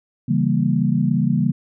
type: chord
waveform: sine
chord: C# diminished seventh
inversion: none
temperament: equal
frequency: 138.59 / 164.81 / 196 / 233.1 Hz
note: C#3 / E3 / G3 / Bb3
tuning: 0 / 0 / 0 / 0 cents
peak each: -21 dBFS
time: 0.28-1.52 s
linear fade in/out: 10 ms
effects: none